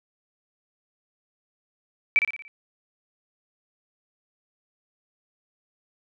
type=tone with echo; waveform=sine; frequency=2318 Hz; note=D7; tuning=23 cents flat; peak=-14 dBFS; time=2.16-2.19 s; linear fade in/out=0 ms; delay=58 ms; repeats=5; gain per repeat=-6 dB; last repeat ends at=2.48 s; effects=none